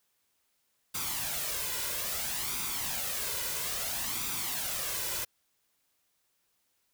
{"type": "noise with flanger", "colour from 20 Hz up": "white", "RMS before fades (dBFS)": -34, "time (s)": [0.94, 5.25], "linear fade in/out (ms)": 10, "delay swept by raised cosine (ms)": [0.83, 2.03], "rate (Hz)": 0.6, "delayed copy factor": 0.55, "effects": ["white hiss -75 dBFS RMS until 6.93 s"]}